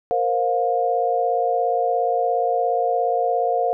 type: chord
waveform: sine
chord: Bb suspended second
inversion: none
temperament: equal with one note detuned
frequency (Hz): 466.2 / 523.3 / 709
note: Bb4 / C5 / F5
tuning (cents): 0 / 0 / +26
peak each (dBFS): -23 / -24 / -20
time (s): 0.11-3.73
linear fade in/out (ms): 0
effects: none